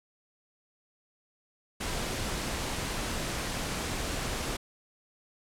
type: noise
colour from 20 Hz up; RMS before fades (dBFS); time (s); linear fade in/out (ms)
pink; -33; 1.8-4.57; 10
effects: low-pass 10000 Hz 12 dB/octave